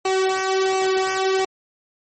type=tone with flanger; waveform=sawtooth; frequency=380.2 Hz; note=F#4; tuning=47 cents sharp; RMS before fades=-20 dBFS; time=0.05-1.45 s; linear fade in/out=5 ms; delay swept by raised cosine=0.58 to 2.38 ms; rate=1.4 Hz; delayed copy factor=-0.75; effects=MP3 32 kbps